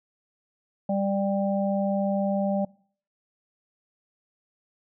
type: harmonic tone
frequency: 197.3 Hz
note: G3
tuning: 11 cents sharp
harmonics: 1 / 3 / 4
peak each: -25 / -27 / -32 dBFS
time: 0.89-2.65 s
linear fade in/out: 5 ms
effects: noise-tail reverb RT60 0.5 s tail -23 dB re dry